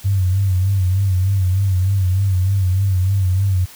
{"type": "tone with vibrato", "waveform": "sine", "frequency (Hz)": 95, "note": "F#2", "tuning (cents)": 46, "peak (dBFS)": -13, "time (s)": [0.04, 3.66], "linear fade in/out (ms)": 20, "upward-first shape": "sine", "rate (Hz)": 3.3, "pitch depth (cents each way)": 78, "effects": ["white hiss -41 dBFS RMS until 3.75 s"]}